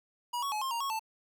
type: tone with pitch steps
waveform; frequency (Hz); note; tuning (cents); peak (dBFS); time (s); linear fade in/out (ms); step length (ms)
square; 965 / 1114 / 851 / 1062 / 934 / 1100 / 884; B5 / C#6 / G#5 / C6 / A#5 / C#6 / A5; -40 / +8 / +42 / +25 / +3 / -14 / +8; -32; 0.33-0.995; 10; 95
effects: none